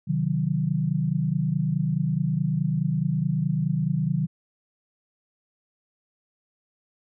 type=chord; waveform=sine; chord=C diminished; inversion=none; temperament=equal; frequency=130.81 / 155.56 / 185 Hz; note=C3 / Eb3 / Gb3; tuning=0 / 0 / 0 cents; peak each=-28 / -24 / -27 dBFS; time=0.07-4.27 s; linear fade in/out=20 ms; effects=none